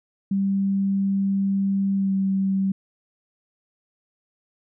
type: tone with pitch glide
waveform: sine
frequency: 196 to 193.19 Hz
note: G3 to G3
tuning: 0 to -25 cents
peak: -19 dBFS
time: 0.31-2.72 s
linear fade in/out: 5 ms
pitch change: -25 cents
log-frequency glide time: 1.96-2.13 s
effects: none